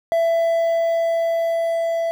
triangle tone with level ramp, 666 Hz, E5, 18 cents sharp, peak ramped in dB -13 to -17 dBFS, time 0.12-2.11 s, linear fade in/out 0 ms, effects 8-bit

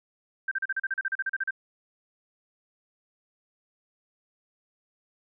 sine tone bursts, 1568 Hz, G6, in tune, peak -25 dBFS, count 15, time 0.48-1.508 s, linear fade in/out 5 ms, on 34 ms, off 37 ms, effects none

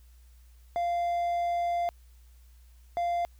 triangle tone bursts at uneven times, 694 Hz, F5, 11 cents flat, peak -24 dBFS, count 2, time 0.76-1.89 / 2.97-3.25 s, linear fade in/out 0 ms, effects added 60 Hz sine -52 dBFS peak until 3.39 s + white hiss -67 dBFS RMS until 3.39 s

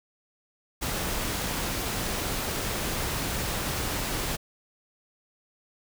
pink noise, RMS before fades -30 dBFS, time 0.81-4.37 s, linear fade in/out 20 ms, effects none

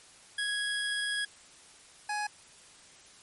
25% pulse tone pair in turn, 1661.2 / 835.9 Hz, G#6 / G#5, 0 / +11 cents, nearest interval octave, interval 1189 cents, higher first, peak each -26 / -27 dBFS, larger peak first, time 0.38-1.25 / 2.09-2.27 s, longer first, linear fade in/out 5 ms, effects white hiss -55 dBFS RMS until 3.22 s + MP3 48 kbps

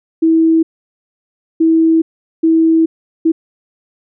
sine tone bursts at uneven times, 324.6 Hz, E4, 27 cents flat, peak -7 dBFS, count 4, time 0.22-0.63 / 1.6-2.02 / 2.43-2.86 / 3.25-3.32 s, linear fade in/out 10 ms, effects none

